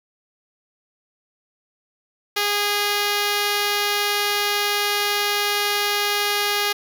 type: tone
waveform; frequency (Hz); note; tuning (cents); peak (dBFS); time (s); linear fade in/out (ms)
5% pulse; 410.9; G#4; -18; -8; 2.36-6.73; 10
effects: none